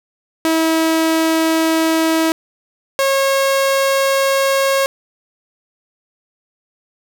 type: tone pair in turn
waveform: sawtooth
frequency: 323 / 544.4 Hz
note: E4 / C#5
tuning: -35 / -31 cents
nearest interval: major sixth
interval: 904 cents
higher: second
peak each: -9 dBFS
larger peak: neither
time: 0.45-2.32 / 2.99-4.86 s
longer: neither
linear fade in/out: 0 ms
effects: none